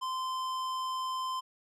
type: tone with tanh clipping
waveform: sine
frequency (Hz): 1035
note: C6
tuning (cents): -19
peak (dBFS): -34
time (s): 0.01-1.41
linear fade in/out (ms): 20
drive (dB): 16
effects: none